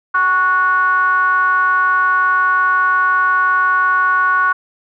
triangle ring-modulated tone, 177.2 Hz, F3, 25 cents sharp, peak -6 dBFS, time 0.14-4.53 s, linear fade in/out 10 ms, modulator 1290 Hz, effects none

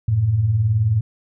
sine beating tone pair, 91.5 / 110.5 Hz, F#2 / A2, -19 / +8 cents, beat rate 19 Hz, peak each -24 / -15 dBFS, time 0.08-1.01 s, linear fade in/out 5 ms, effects none

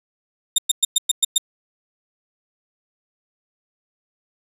20% pulse tone bursts, 3661 Hz, A#7, 32 cents flat, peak -7 dBFS, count 7, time 0.56-1.381 s, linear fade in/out 5 ms, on 23 ms, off 110 ms, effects none

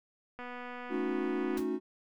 click train, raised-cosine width 0.5 ms, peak -29 dBFS, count 291, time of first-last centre 0.39-1.569 s, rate 246 Hz
triangle chord, D# half-diminished seventh, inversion second, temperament equal with one note detuned, 220 / 277.2 / 311.1 / 365.1 Hz, A3 / C#4 / D#4 / F#4, 0 / 0 / 0 / -23 cents, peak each -37 / -34 / -35 / -32 dBFS, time 0.89-1.8 s, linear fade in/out 50 ms
pink noise with exponential decay, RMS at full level -39 dBFS, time 1.57-1.7 s, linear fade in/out 5 ms, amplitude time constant 28 ms
effects none

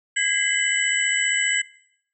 sine tone cluster, 1645 / 2002 / 2077 / 2992 / 7820 Hz, G#6 / B6 / C7 / F#7 / B8, -17 / +23 / -13 / +19 / -18 cents, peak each -26 dBFS, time 0.16-1.62 s, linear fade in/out 10 ms, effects noise-tail reverb RT60 0.8 s tail -24 dB re dry

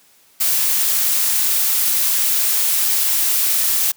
blue noise, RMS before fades -17 dBFS, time 0.4-3.92 s, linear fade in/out 10 ms, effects white hiss -53 dBFS RMS until 3.96 s + high-pass 80 Hz 12 dB/octave

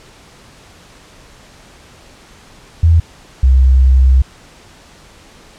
sine tone pair in turn, 82.41 / 65.03 Hz, E2 / C2, 0 / -10 cents, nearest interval major third, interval 410 cents, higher first, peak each -5 dBFS, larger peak neither, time 2.83-3 / 3.43-4.22 s, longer second, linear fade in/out 5 ms, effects pink hiss -42 dBFS RMS until 5.58 s + low-pass 8000 Hz 12 dB/octave

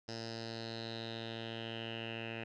10% pulse tone with low-pass filter sweep, 113.9 Hz, A#2, 40 cents flat, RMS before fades -43 dBFS, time 0.08-2.44 s, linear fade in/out 5 ms, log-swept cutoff 5200 to 2500 Hz, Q 6.3, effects none

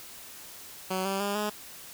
10% pulse tone with pitch steps, 187.4 / 194.57 / 202 / 209.7 Hz, F#3 / G3 / G#3 / G#3, +22 / -13 / -48 / +17 cents, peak -20 dBFS, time 0.9-1.5 s, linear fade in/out 10 ms, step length 150 ms, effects white hiss -46 dBFS RMS until 1.93 s

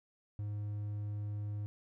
triangle tone, 103.83 Hz, G#2, in tune, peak -34 dBFS, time 0.39-1.66 s, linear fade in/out 0 ms, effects none

